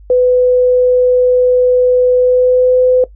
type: tone with pitch glide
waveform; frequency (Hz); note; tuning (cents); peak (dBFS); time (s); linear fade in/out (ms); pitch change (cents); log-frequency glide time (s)
sine; 499.9 to 506; B4 to B4; +21 to +42; -6; 0.1-3.04; 2; +21; 2.15-2.81
effects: noise-tail reverb RT60 0.1 s tail -17 dB re dry + added 50 Hz sine -35 dBFS peak until 3.15 s